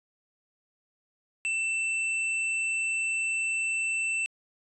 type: tone with tanh clipping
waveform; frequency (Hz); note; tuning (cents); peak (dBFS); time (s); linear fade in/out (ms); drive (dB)
sine; 2670; E7; +22; -28; 1.45-4.26; 0; 13
effects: resampled to 24000 Hz